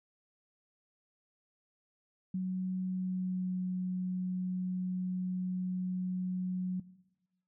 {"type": "tone with pitch glide", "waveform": "sine", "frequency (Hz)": [185.5, 183.37], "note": ["F#3", "F#3"], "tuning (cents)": [5, -15], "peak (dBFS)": -31, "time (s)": [2.34, 6.8], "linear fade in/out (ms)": 5, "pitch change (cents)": -20, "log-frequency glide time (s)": [2.81, 3.6], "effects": ["noise-tail reverb RT60 1.0 s tail -18 dB re dry"]}